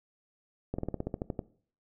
slowing click train, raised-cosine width 2 ms, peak -19 dBFS, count 11, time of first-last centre 0.74-1.392 s, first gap 45 ms, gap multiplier 1.08, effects noise-tail reverb RT60 0.5 s tail -19 dB re dry

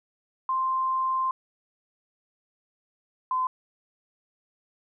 sine tone pair in turn, 1046.5 / 1026.1 Hz, C6 / C6, 0 / -34 cents, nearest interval unison, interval 34 cents, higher first, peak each -23 dBFS, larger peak neither, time 0.49-1.31 / 3.31-3.47 s, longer first, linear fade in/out 2 ms, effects none

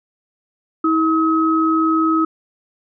sine tone pair together, 321.2 / 1275.9 Hz, E4 / D#6, -45 / +43 cents, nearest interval 2 octaves, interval 2388 cents, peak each -15 / -17 dBFS, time 0.84-2.25 s, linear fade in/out 5 ms, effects none

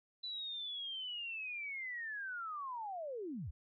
sine linear sweep, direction down, 4000 to 55 Hz, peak -40 dBFS, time 0.23-3.51 s, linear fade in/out 10 ms, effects none

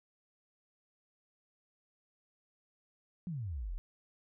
sine exponential sweep, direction down, 188.8 to 34.65 Hz, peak -36 dBFS, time 3.27-3.78 s, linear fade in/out 0 ms, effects none

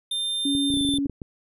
square tone with pitch glide, 3600 to 3552 Hz, A7 to A7, +39 to +16 cents, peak -25 dBFS, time 0.11-0.98 s, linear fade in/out 5 ms, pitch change -23 cents, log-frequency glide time 0.7-0.77 s
sine tone, 280 Hz, C#4, 18 cents sharp, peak -22 dBFS, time 0.45-1.07 s, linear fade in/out 5 ms
clicks, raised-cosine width 3 ms, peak -21 dBFS, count 12, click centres 0.551 / 0.703 / 0.74 / 0.771 / 0.81 / 0.85 / 0.89 / 0.939 / 0.986 / 1.058 / 1.097 / 1.218 s
effects none

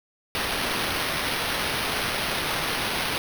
white noise with sample-and-hold, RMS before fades -27 dBFS, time 0.35-3.18 s, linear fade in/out 0 ms, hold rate 7350 Hz, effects none

